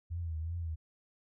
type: tone with vibrato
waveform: sine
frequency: 82.41 Hz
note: E2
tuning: in tune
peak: -34 dBFS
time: 0.1-0.76 s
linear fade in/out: 20 ms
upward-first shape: triangle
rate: 2.7 Hz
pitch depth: 95 cents each way
effects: none